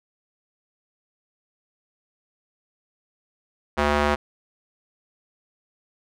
square tone with band-pass filter, 73.42 Hz, D2, in tune, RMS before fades -21 dBFS, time 3.77-4.16 s, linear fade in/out 20 ms, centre 1100 Hz, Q 0.73, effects none

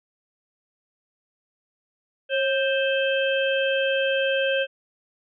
harmonic tone with a mistuned harmonic, 523.3 Hz, C5, in tune, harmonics 1 / 3 / 5 / 6, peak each -22 / -27 / -29 / -30 dBFS, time 2.29-4.67 s, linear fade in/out 50 ms, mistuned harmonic 1, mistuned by +61 cents, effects none

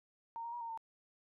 sine tone with pitch steps, 921 / 934 / 957 / 923 / 905 Hz, A#5 / A#5 / A#5 / A#5 / A5, -21 / +3 / +45 / -17 / +48 cents, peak -40 dBFS, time 0.36-0.775 s, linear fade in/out 0 ms, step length 83 ms, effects none

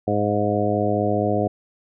harmonic tone with a mistuned harmonic, 104.3 Hz, G#2, 8 cents sharp, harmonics 1 / 2 / 3 / 4 / 5 / 6 / 7, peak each -26 / -26 / -26 / -26 / -26 / -26 / -26 dBFS, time 0.07-1.48 s, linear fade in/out 10 ms, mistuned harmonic 7, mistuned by -23 cents, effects none

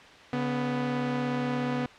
sawtooth tone pair together, 142.2 / 247.5 Hz, C#3 / B3, +45 / +4 cents, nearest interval minor seventh, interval 959 cents, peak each -29 / -24 dBFS, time 0.33-1.86 s, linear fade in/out 2 ms, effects white hiss -49 dBFS RMS until 1.98 s + low-pass 3000 Hz 12 dB/octave

